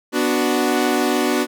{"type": "chord", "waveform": "sawtooth", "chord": "B minor", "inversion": "none", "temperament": "equal", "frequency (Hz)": [246.9, 293.7, 370], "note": ["B3", "D4", "F#4"], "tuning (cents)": [0, 0, 0], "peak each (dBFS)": -17, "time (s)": [0.12, 1.47], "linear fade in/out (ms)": 50, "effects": []}